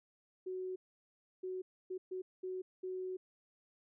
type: tone bursts at uneven times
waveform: sine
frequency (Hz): 371.2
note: F#4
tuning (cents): +6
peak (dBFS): -38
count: 6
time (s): 0.46-0.76 / 1.43-1.62 / 1.9-1.98 / 2.11-2.22 / 2.43-2.62 / 2.83-3.17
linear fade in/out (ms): 10
effects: none